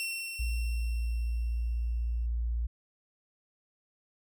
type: tone with exponential decay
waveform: sawtooth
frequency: 2713 Hz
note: E7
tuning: 49 cents sharp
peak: -28 dBFS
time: 0-2.26 s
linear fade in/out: 0 ms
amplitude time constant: 490 ms
type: tone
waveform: sine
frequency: 58.1 Hz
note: A#1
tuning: 5 cents flat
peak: -28 dBFS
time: 0.39-2.67 s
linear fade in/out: 10 ms
effects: none